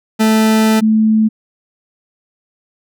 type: tone pair in turn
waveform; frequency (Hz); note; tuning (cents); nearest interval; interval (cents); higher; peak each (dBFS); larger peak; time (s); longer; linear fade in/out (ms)
40% pulse / sine; 219.3 / 218.3; A3 / A3; -6 / -13; unison; 7; first; -8; neither; 0.19-0.81 / 0.81-1.29; first; 20
effects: none